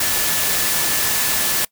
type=tone in noise; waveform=sine; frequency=1735 Hz; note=A6; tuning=25 cents flat; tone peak=-30 dBFS; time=0-1.65 s; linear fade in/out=5 ms; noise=white; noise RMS=-19 dBFS; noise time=0-1.65 s; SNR=-14 dB; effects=noise-tail reverb RT60 0.1 s tail -23 dB re dry